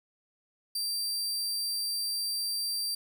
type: tone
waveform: sawtooth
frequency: 4699 Hz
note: D8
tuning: in tune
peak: -27 dBFS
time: 0.75-2.95 s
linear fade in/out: 5 ms
effects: none